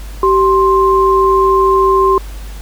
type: tone pair together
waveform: sine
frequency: 385.4 / 1052.3 Hz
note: G4 / C6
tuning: -29 / +10 cents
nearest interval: octave + perfect fourth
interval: 1739 cents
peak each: -10 dBFS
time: 0.23-2.18 s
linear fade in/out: 2 ms
effects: added 50 Hz sine -25 dBFS peak until 2.61 s + pink hiss -37 dBFS RMS until 2.61 s